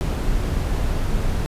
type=noise; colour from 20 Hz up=brown; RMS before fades=-21 dBFS; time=0.01-1.46 s; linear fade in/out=0 ms; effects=resampled to 32000 Hz